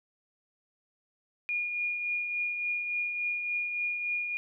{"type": "tone with tremolo", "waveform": "sine", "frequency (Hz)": 2432, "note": "D#7", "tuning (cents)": -40, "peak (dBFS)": -27, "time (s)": [1.49, 4.37], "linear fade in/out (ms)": 0, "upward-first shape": "triangle", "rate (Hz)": 3.5, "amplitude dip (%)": 45, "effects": []}